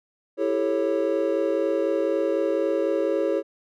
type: chord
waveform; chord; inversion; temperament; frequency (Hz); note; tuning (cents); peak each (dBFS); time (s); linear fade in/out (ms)
triangle; A dominant seventh; second; just; 330 / 396 / 440 / 550; E4 / G4 / A4 / C#5; +2 / +18 / 0 / -14; -25 / -25 / -26 / -23; 0.37-3.43; 50
effects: none